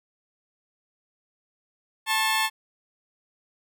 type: tone pair together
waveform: 15% pulse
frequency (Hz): 880 / 1081.3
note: A5 / C#6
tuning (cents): 0 / -43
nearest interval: major third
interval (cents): 357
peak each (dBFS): -17 / -20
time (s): 2.06-2.5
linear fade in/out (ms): 50
effects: none